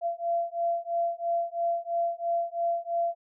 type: beating tone pair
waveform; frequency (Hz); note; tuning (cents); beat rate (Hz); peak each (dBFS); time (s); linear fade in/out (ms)
sine; 681 / 684; F5 / F5; -44 / -36; 3; -29; 0.01-3.15; 50
effects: none